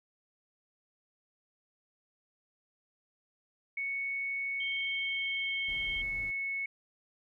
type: tone with pitch glide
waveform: sine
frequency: 2217 to 2202 Hz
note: C#7 to C#7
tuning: 0 to -12 cents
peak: -32 dBFS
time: 3.77-6.66 s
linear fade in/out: 5 ms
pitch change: -12 cents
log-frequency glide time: 4.59-5.55 s
type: tone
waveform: sine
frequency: 3161 Hz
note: G7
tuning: 14 cents sharp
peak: -37 dBFS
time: 4.6-6.02 s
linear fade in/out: 5 ms
type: noise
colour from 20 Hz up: brown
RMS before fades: -47 dBFS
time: 5.68-6.31 s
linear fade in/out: 5 ms
effects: none